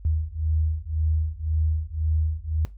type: beating tone pair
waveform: sine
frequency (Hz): 77.78 / 79.68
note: D#2 / D#2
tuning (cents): 0 / +42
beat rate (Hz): 1.9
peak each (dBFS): -25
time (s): 0.05-2.65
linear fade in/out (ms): 0
effects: noise-tail reverb RT60 0.2 s tail -18 dB re dry + added 50 Hz sine -40 dBFS peak until 2.77 s